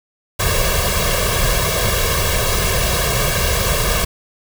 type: noise with comb filter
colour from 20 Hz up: pink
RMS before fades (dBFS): -17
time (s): 0.39-4.05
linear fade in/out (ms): 10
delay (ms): 1.8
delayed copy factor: +1
effects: none